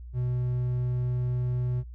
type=tone; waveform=triangle; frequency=124 Hz; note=B2; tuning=7 cents sharp; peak=-23 dBFS; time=0.13-1.84 s; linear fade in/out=50 ms; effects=added 60 Hz sine -39 dBFS peak until 1.94 s